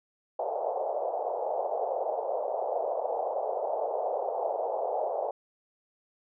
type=band-pass noise; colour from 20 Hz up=white; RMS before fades=-31 dBFS; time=0.39-5.31 s; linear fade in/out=5 ms; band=470 to 790 Hz; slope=48 dB/octave; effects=none